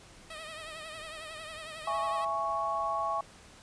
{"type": "tone with vibrato", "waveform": "10% pulse", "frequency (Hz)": 630, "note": "D#5", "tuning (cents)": 21, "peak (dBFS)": -33, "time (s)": [0.3, 2.25], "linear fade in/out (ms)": 5, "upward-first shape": "triangle", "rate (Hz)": 11, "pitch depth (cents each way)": 78}
{"type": "chord", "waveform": "sine", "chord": "C# minor", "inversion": "first", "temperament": "just", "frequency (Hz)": [665.2, 831.5, 1108.7], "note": ["E5", "G#5", "C#6"], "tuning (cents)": [16, 2, 0], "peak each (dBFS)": [-35, -35, -31], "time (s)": [1.87, 3.21], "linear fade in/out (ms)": 5}
{"effects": ["pink hiss -54 dBFS RMS until 3.62 s", "resampled to 22050 Hz"]}